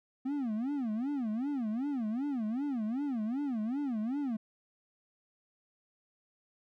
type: tone with vibrato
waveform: triangle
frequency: 249 Hz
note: B3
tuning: 14 cents sharp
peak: -29 dBFS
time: 0.25-4.37 s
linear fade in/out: 10 ms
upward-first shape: sine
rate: 2.6 Hz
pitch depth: 280 cents each way
effects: none